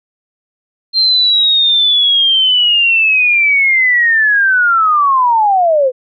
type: linear sweep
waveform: sine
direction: down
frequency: 4186 to 491.9 Hz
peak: -7 dBFS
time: 0.93-5.92 s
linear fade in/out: 50 ms
effects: MP3 96 kbps